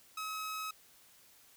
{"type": "tone", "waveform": "sawtooth", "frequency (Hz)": 1279, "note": "D#6", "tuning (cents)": 47, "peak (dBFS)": -34, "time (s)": [0.17, 0.71], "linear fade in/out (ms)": 5, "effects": ["white hiss -62 dBFS RMS until 1.56 s"]}